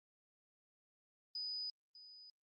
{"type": "tone with echo", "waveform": "sine", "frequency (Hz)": 4978, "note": "D#8", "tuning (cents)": 0, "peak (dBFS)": -40, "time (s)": [1.35, 1.7], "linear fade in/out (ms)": 2, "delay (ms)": 600, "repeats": 1, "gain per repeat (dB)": -15, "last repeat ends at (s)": 2.3, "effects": ["Opus 24 kbps"]}